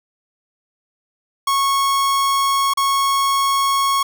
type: tone with dropouts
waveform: 45% pulse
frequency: 1100 Hz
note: C#6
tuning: 14 cents flat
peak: -15 dBFS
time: 1.47-4.03 s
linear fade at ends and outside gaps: 5 ms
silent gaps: 2.737-2.772 s
effects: none